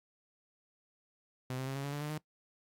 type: tone with pitch steps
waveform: sawtooth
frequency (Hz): 128.2 / 131.5 / 134.88 / 138.36 / 141.92 / 145.57 / 149.32 / 153.16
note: C3 / C3 / C#3 / C#3 / C#3 / D3 / D3 / D#3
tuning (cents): -35 / +9 / -47 / -3 / +41 / -15 / +29 / -27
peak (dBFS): -32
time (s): 1.5-2.18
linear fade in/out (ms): 2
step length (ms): 85
effects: noise-tail reverb RT60 0.1 s tail -21 dB re dry + AAC 64 kbps